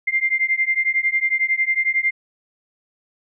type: beating tone pair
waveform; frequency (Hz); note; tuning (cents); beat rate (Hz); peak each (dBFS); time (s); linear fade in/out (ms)
sine; 2093 / 2104; C7 / C7; 0 / +9; 11; -20; 0.07-2.11; 10
effects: none